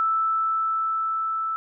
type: tone with level ramp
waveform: sine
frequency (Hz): 1318.5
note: E6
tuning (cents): 0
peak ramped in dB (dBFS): -19 to -24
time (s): 0-1.56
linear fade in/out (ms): 0
effects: none

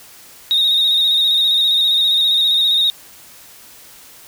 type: tone with vibrato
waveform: sine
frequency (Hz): 3729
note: A#7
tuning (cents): 0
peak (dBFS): -10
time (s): 0.51-2.9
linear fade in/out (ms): 0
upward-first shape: square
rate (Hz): 15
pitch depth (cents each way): 30
effects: tanh soft clip ceiling -9 dBFS + white hiss -42 dBFS RMS until 4.27 s

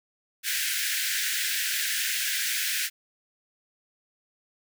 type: high-pass noise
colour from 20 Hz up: pink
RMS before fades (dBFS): -28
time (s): 0.43-2.9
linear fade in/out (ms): 50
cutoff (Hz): 1500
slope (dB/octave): 96
effects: none

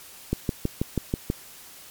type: click train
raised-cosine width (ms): 3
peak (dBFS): -10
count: 7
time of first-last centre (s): 0.33-1.301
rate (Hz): 6.18
effects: white hiss -46 dBFS RMS until 1.9 s + MP3 96 kbps

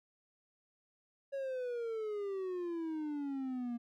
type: exponential sweep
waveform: triangle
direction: down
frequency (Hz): 557 to 234.4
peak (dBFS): -34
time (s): 1.32-3.78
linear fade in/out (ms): 20
effects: none

